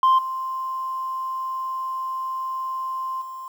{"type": "tone with level steps", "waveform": "sine", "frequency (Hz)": 1046.5, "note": "C6", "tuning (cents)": 0, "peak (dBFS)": [-11, -25, -32], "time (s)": [0.03, 3.48], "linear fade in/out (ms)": 2, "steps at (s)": [0.18, 3.21], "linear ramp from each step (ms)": 10, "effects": ["tanh soft clip ceiling -12 dBFS", "8-bit"]}